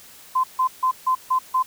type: tone bursts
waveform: sine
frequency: 1030 Hz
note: C6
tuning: 28 cents flat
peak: -16 dBFS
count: 6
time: 0.35-1.628 s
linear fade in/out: 10 ms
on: 88 ms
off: 150 ms
effects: white hiss -46 dBFS RMS until 1.66 s